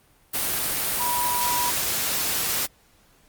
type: tone in noise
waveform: sine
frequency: 973 Hz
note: B5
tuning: 26 cents flat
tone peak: -24 dBFS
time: 0.99-1.71 s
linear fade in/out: 20 ms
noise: white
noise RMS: -25 dBFS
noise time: 0.33-2.67 s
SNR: -2 dB
effects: pink hiss -59 dBFS RMS until 3.28 s + Opus 32 kbps